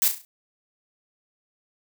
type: noise with echo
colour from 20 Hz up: blue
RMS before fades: -20 dBFS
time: 0.02-0.08 s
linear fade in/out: 0 ms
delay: 34 ms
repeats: 5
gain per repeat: -7 dB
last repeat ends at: 0.25 s
effects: none